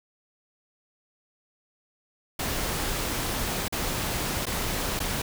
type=noise with dropouts; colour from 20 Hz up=pink; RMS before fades=-29 dBFS; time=2.39-5.22 s; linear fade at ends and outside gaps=5 ms; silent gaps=3.682-3.724 / 4.456-4.466 / 4.993-5.001 s; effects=none